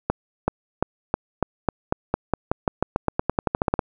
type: accelerating click train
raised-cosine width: 1 ms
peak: -5 dBFS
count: 23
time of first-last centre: 0.1-3.792 s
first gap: 380 ms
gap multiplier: 0.91
effects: none